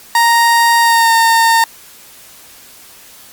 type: tone with pitch glide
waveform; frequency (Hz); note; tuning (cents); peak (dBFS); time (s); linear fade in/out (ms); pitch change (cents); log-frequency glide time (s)
30% pulse; 932.3 to 913.6; A#5 to A#5; 0 to -35; -5; 0.15-1.64; 2; -35; 0.81-1.12
effects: white hiss -39 dBFS RMS until 3.32 s + Opus 48 kbps